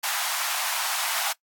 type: high-pass noise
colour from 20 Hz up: pink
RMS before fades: -27 dBFS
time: 0.03-1.33 s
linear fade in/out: 10 ms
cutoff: 720 Hz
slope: 48 dB/octave
effects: noise-tail reverb RT60 0.1 s tail -23 dB re dry + AAC 64 kbps